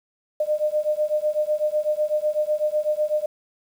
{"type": "beating tone pair", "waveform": "sine", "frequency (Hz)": [602, 610], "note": ["D5", "D#5"], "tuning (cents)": [43, -34], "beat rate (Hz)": 8, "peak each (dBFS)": -23, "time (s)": [0.4, 3.26], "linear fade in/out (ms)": 5, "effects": ["8-bit"]}